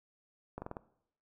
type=slowing click train; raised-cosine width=1 ms; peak=-26 dBFS; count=5; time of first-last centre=0.58-0.768 s; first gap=40 ms; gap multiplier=1.11; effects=noise-tail reverb RT60 0.7 s tail -19 dB re dry